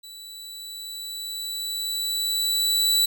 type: tone with level ramp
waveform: sawtooth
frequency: 3951 Hz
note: B7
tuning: in tune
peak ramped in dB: -37 to -14 dBFS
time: 0.03-3.06 s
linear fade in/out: 10 ms
effects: none